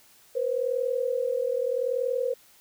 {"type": "tone pair together", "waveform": "sine", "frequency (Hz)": [482.4, 523.2], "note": ["B4", "C5"], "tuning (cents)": [-41, 0], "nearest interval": "minor second", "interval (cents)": 141, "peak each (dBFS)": [-27, -27], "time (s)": [0.35, 2.34], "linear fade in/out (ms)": 10, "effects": ["white hiss -57 dBFS RMS until 2.6 s"]}